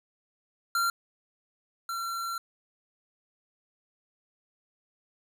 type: tone pair in turn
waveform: square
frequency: 1377 / 1362.8 Hz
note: F6 / F6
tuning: -25 / -43 cents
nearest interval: unison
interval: 18 cents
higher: first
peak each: -25 / -32 dBFS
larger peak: first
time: 0.75-0.9 / 1.89-2.38 s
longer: second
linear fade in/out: 2 ms
effects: none